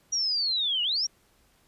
sine linear two-way sweep, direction down then up, 5770 to 2820 to 5770 Hz, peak -24 dBFS, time 0.12-1.07 s, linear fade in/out 10 ms, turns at 0.83 s, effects pink hiss -64 dBFS RMS until 1.67 s + resampled to 32000 Hz

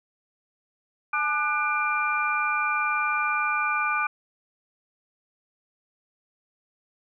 sine tone cluster, 856 / 1201 / 1480 / 2381 Hz, A5 / D6 / F#6 / D7, -48 / +38 / 0 / +23 cents, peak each -32 / -26 / -28 / -28 dBFS, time 1.13-4.07 s, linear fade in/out 5 ms, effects none

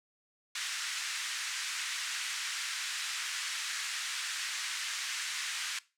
pink band-pass noise, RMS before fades -37 dBFS, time 0.55-5.79 s, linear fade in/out 5 ms, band 1500 to 8500 Hz, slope 24 dB/octave, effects noise-tail reverb RT60 0.3 s tail -20 dB re dry

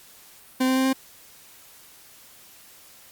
40% pulse tone with pitch steps, 258.4 / 260.5 / 262.6 / 264.7 Hz, C4 / C4 / C4 / C4, -21 / -7 / +6 / +20 cents, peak -18 dBFS, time 0.6-0.932 s, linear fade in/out 10 ms, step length 83 ms, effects white hiss -50 dBFS RMS until 3.11 s + Opus 48 kbps

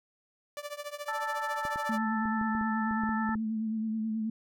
sawtooth tone with tremolo, 585 Hz, D5, 7 cents flat, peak -30 dBFS, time 0.57-1.98 s, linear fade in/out 0 ms, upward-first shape triangle, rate 14 Hz, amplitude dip 95%
harmonic tone, 440 Hz, A4, in tune, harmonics 2 / 3 / 4, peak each -34 / -36 / -37 dBFS, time 1.08-3.35 s, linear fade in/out 5 ms
clicks, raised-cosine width 3 ms, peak -30 dBFS, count 11, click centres 1.652 / 1.759 / 2.256 / 2.413 / 2.551 / 2.612 / 2.911 / 3.036 / 3.092 / 3.292 / 3.355 s
sine tone with vibrato, 220 Hz, A3, in tune, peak -29 dBFS, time 1.89-4.3 s, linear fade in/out 5 ms, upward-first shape sine, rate 9.3 Hz, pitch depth 33 cents each way
effects none

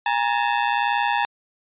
sawtooth ring-modulated tone, 880 Hz, A5, in tune, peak -12 dBFS, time 0.06-1.25 s, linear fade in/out 0 ms, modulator 60.8 Hz, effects resampled to 8000 Hz

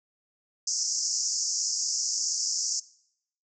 pink band-pass noise, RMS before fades -29 dBFS, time 0.67-2.8 s, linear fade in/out 5 ms, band 5000 to 7200 Hz, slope 96 dB/octave, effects noise-tail reverb RT60 0.7 s tail -20 dB re dry

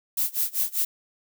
violet noise with tremolo, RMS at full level -23 dBFS, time 0.17-0.85 s, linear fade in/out 5 ms, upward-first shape sine, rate 5.1 Hz, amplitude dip 95%, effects none

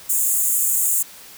pink high-pass noise, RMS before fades -19 dBFS, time 0.09-1.03 s, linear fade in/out 10 ms, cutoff 6800 Hz, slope 96 dB/octave, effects white hiss -42 dBFS RMS until 1.37 s

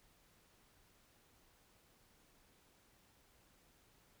silence, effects pink hiss -70 dBFS RMS until 4.2 s

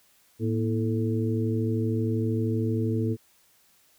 harmonic tone with a mistuned harmonic, 110 Hz, A2, in tune, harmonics 1 / 2 / 3 / 4, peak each -26 / -29 / -31 / -32 dBFS, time 0.39-3.17 s, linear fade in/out 50 ms, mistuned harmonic 2, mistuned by +130 cents, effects white hiss -62 dBFS RMS until 3.98 s

